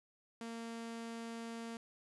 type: tone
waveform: sawtooth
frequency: 230 Hz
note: A#3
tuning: 23 cents flat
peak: -39 dBFS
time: 0.41-1.77 s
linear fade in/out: 2 ms
effects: resampled to 24000 Hz + 11-bit